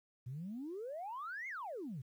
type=exponential two-way sweep; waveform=sine; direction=up then down; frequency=116.54 to 2200 to 116.54 Hz; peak=-40 dBFS; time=0.26-2.02 s; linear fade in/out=10 ms; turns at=1.48 s; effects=tanh soft clip ceiling -37 dBFS + 12-bit